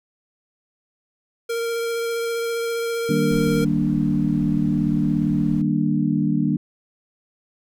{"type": "tone with vibrato", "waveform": "square", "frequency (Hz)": 463.6, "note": "A#4", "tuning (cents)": -10, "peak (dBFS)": -23, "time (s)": [1.49, 3.65], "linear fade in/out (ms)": 10, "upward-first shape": "sine", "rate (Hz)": 15, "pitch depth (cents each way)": 11}
{"type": "chord", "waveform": "sine", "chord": "Eb major seventh", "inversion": "none", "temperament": "equal", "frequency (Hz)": [155.56, 196, 233.1, 293.7], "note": ["Eb3", "G3", "Bb3", "D4"], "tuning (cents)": [0, 0, 0, 0], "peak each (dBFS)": -23, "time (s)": [3.09, 6.57], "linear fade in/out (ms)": 5}
{"type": "noise", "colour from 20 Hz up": "brown", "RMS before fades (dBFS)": -37, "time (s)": [3.31, 5.62], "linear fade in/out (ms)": 5}
{"effects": []}